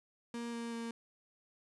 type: tone with pitch steps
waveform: 35% pulse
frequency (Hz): 235.3 / 233.3 / 231.3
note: A#3 / A#3 / A#3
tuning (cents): +16 / +2 / -13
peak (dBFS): -37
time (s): 0.34-0.91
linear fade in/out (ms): 2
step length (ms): 190
effects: resampled to 24000 Hz